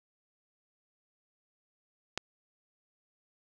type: click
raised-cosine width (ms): 0.2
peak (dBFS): -14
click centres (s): 2.176
effects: none